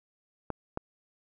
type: clicks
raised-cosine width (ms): 1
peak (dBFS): -18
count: 2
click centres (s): 0.503 / 0.774
effects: none